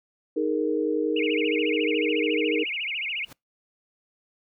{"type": "chord", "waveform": "sine", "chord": "D# suspended fourth", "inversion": "none", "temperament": "equal", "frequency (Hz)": [311.1, 415.3, 466.2], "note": ["D#4", "G#4", "A#4"], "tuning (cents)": [0, 0, 0], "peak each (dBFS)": [-26, -28, -26], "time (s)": [0.36, 2.64], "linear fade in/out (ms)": 10}
{"type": "tone with vibrato", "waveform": "sine", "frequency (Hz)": 2489, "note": "D#7", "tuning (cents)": 0, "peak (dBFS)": -27, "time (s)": [1.16, 3.25], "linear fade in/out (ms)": 5, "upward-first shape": "sine", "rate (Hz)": 14, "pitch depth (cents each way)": 280}
{"type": "noise with exponential growth", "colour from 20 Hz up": "pink", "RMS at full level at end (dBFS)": -41, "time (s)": [3.19, 3.33], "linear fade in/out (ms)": 5, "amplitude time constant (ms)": 30}
{"effects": ["noise-tail reverb RT60 0.2 s tail -26 dB re dry"]}